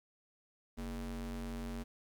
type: ring-modulated tone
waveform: square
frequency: 92.5 Hz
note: F#2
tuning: in tune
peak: -37 dBFS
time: 0.77-1.84 s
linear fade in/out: 20 ms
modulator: 141 Hz
effects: 11-bit